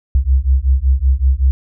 sine beating tone pair, 63.6 / 68.9 Hz, C2 / C#2, -48 / -10 cents, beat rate 5.3 Hz, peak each -13 dBFS, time 0.15-1.51 s, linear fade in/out 0 ms, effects none

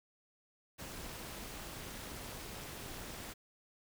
pink noise with amplitude modulation, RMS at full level -43 dBFS, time 0.78-3.34 s, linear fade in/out 20 ms, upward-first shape sine, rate 284 Hz, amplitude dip 70%, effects none

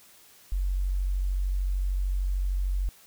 sine tone, 46.64 Hz, F#1, 15 cents sharp, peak -24 dBFS, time 0.52-2.89 s, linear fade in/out 0 ms, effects white hiss -55 dBFS RMS until 3.06 s

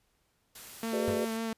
white noise, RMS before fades -47 dBFS, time 0.55-1.37 s, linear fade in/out 5 ms
sawtooth tone with vibrato, 225.2 Hz, A3, 40 cents sharp, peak -28 dBFS, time 0.83-1.53 s, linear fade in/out 2 ms, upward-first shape sine, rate 5.5 Hz, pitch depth 16 cents each way
sine chord, G# half-diminished seventh, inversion third, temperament just, 373.8 / 415.3 / 498.4 / 598 Hz, F#4 / G#4 / B4 / D5, +18 / 0 / +16 / +31 cents, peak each -35 dBFS, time 0.93-1.25 s, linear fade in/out 2 ms
35% pulse tone with exponential decay, 98 Hz, G2, in tune, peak -28 dBFS, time 1.08-1.28 s, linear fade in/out 0 ms, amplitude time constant 43 ms
effects pink hiss -73 dBFS RMS until 1.57 s + resampled to 32000 Hz

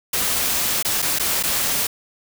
white noise with dropouts, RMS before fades -21 dBFS, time 0.13-1.87 s, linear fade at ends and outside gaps 5 ms, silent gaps 0.827-0.848 / 1.02-1.024 / 1.187-1.196 / 1.428-1.435 s, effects none

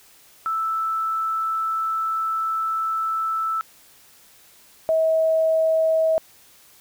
sine tone pair in turn, 1318.5 / 642.3 Hz, E6 / E5, 0 / -45 cents, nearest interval octave, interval 1245 cents, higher first, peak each -21 / -16 dBFS, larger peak second, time 0.46-3.61 / 4.89-6.18 s, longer first, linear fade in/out 0 ms, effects white hiss -52 dBFS RMS until 6.8 s

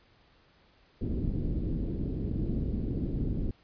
pink low-pass noise, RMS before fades -31 dBFS, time 1.01-3.51 s, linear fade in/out 5 ms, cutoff 350 Hz, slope 24 dB/octave, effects pink hiss -63 dBFS RMS until 3.63 s + resampled to 11025 Hz

